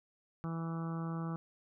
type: harmonic tone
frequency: 164.81 Hz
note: E3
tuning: in tune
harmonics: 1 / 2 / 3 / 4 / 5 / 6 / 7 / 8 / 9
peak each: -36 / -45 / -51 / -54 / -51 / -55 / -49 / -51 / -59 dBFS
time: 0.44-1.36 s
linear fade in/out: 0 ms
effects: none